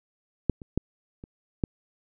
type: clicks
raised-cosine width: 3 ms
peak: -8 / -28 / -11 / -28 / -11 dBFS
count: 5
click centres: 0.497 / 0.618 / 0.776 / 1.239 / 1.638 s
effects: none